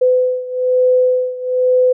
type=beating tone pair; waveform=sine; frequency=505 / 506.1 Hz; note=B4 / B4; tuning=+39 / +42 cents; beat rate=1.1 Hz; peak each=-13 / -16 dBFS; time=0.01-1.93 s; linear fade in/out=10 ms; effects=none